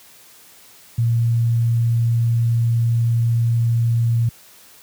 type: tone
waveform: sine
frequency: 116.54 Hz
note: A#2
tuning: in tune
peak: -14 dBFS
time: 0.98-4.29 s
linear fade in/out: 5 ms
effects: white hiss -47 dBFS RMS until 4.82 s + high-pass 60 Hz 12 dB/octave